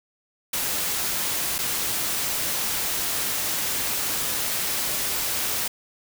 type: noise with dropouts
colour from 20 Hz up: white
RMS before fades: -26 dBFS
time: 0.53-5.68 s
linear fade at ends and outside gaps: 5 ms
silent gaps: 1.583-1.587 s
effects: none

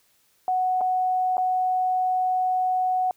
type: tone with dropouts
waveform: sine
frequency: 740 Hz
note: F#5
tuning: in tune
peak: -20 dBFS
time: 0.48-3.11 s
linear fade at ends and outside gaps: 1 ms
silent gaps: 0.809-0.813 / 1.37-1.38 s
effects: white hiss -64 dBFS RMS until 3.16 s

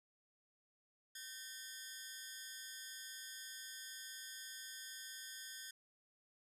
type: ring-modulated tone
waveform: 10% pulse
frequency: 1683 Hz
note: G#6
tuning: 23 cents sharp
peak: -36 dBFS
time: 1.15-5.71 s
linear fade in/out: 5 ms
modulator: 139 Hz
effects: none

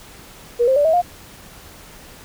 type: tone with pitch steps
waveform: sine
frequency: 477.8 / 527.1 / 581.5 / 641.5 / 707.7 Hz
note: A#4 / C5 / D5 / E5 / F5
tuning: +43 / +13 / -17 / -47 / +23 cents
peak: -12 dBFS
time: 0.59-1.02 s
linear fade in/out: 20 ms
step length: 86 ms
effects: pink hiss -42 dBFS RMS until 2.24 s

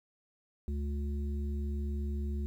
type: harmonic tone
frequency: 71.6 Hz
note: D2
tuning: 43 cents flat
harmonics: 1 / 3 / 5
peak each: -32 / -41 / -47 dBFS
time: 0.68-2.46 s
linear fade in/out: 0 ms
effects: 11-bit

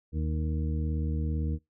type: harmonic tone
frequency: 77.78 Hz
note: D#2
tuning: in tune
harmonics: 1 / 2 / 3 / 4 / 6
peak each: -28 / -34 / -38 / -40 / -44 dBFS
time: 0.12-1.59 s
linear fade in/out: 50 ms
effects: noise-tail reverb RT60 0.2 s tail -25 dB re dry

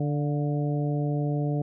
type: harmonic tone with a mistuned harmonic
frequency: 146.83 Hz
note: D3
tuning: in tune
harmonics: 1 / 2 / 3 / 4 / 5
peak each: -25 / -31 / -35 / -37 / -39 dBFS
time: 0-1.62 s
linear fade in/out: 5 ms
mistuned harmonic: 5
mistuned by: -36 cents
effects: none

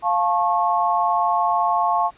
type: chord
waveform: sine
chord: F augmented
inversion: none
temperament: just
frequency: 698.5 / 873.1 / 1091.3 Hz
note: F5 / A5 / C#6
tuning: 0 / -14 / -27 cents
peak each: -21 dBFS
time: 0.02-2.11 s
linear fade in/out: 50 ms
effects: pink hiss -53 dBFS RMS until 2.17 s + resampled to 8000 Hz

